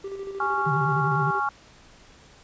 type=tone with tremolo; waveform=triangle; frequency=392 Hz; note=G4; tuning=in tune; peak=-28 dBFS; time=0.04-1.4 s; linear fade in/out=5 ms; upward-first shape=square; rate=13 Hz; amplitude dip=45%
type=chord; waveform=sine; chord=Db major; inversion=second; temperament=just; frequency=831.5 / 1108.7 / 1385.9 Hz; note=Ab5 / Db6 / F6; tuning=+2 / 0 / -14 cents; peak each=-27 dBFS; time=0.4-1.49 s; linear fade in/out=2 ms
type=tone with vibrato; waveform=sine; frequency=146.83 Hz; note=D3; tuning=in tune; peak=-24 dBFS; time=0.66-1.31 s; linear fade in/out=10 ms; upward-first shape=square; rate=9.9 Hz; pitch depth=100 cents each way
effects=pink hiss -52 dBFS RMS until 2.43 s + resampled to 16000 Hz